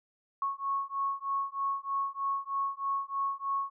sine beating tone pair, 1100 / 1103.2 Hz, C#6 / C#6, -14 / -9 cents, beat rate 3.2 Hz, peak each -33 / -33 dBFS, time 0.42-3.7 s, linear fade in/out 2 ms, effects none

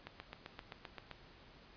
click train, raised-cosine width 0.3 ms, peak -29 dBFS, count 9, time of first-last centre 0.07-1.113 s, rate 7.67 Hz, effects pink hiss -60 dBFS RMS until 1.76 s + resampled to 11025 Hz

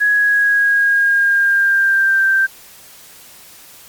sine tone with pitch glide, 1671 to 1568.1 Hz, G#6 to G6, +10 to 0 cents, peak -10 dBFS, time 0-2.47 s, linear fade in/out 20 ms, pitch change -110 cents, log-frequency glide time 0.1-2.28 s, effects white hiss -41 dBFS RMS until 3.88 s + MP3 96 kbps

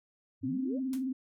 sine exponential sweep, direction up, 92.5 to 658 Hz, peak -37 dBFS, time 0.41-0.8 s, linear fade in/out 50 ms
sine tone with vibrato, 261.6 Hz, C4, in tune, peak -30 dBFS, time 0.43-1.13 s, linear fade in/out 10 ms, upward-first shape sine, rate 19 Hz, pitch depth 61 cents each way
white noise with exponential decay, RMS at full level -42 dBFS, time 0.93-1.05 s, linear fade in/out 2 ms, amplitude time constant 25 ms
effects MP3 64 kbps

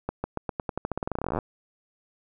accelerating click train, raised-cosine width 1 ms, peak -14 dBFS, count 27, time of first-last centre 0.09-1.388 s, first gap 150 ms, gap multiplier 0.89, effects none

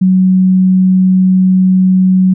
sine tone, 186.3 Hz, F#3, 12 cents sharp, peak -5 dBFS, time 0.01-2.34 s, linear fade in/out 10 ms, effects none

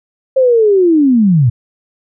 sine linear sweep, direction down, 537 to 110 Hz, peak -6 dBFS, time 0.36-1.5 s, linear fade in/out 10 ms, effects none

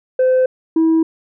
sine tone pair in turn, 514 / 323.8 Hz, C5 / E4, -31 / -31 cents, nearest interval minor sixth, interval 800 cents, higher first, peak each -8 dBFS, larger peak neither, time 0.19-0.46 / 0.76-1.03 s, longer neither, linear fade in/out 5 ms, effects tanh soft clip ceiling -9 dBFS

